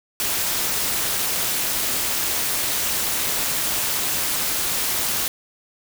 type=noise with amplitude modulation; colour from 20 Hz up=white; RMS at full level=-20 dBFS; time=0.2-5.28 s; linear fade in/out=0 ms; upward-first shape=sine; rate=289 Hz; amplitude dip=65%; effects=none